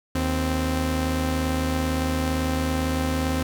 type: tone pair together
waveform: sawtooth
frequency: 77.78 / 260.6 Hz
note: D#2 / C4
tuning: 0 / -7 cents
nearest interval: octave + major sixth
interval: 2093 cents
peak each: -21 dBFS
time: 0.15-3.43 s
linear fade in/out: 5 ms
effects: none